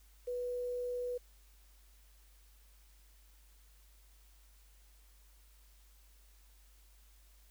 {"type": "tone with quantisation", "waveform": "sine", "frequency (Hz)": 491.7, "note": "B4", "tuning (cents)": -8, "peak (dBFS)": -35, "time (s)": [0.27, 1.18], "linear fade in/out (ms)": 10, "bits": 10, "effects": ["added 50 Hz sine -60 dBFS peak until 7.5 s", "white hiss -68 dBFS RMS until 7.5 s"]}